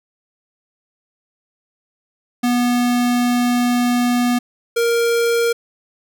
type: tone pair in turn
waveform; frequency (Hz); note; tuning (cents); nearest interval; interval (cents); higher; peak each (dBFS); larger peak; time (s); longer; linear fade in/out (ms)
square; 243.8 / 467.1; B3 / A#4; -22 / +3; major seventh; 1125; second; -15 / -15; neither; 2.43-4.39 / 4.76-5.53; first; 10
effects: none